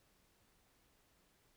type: silence
effects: pink hiss -73 dBFS RMS until 1.56 s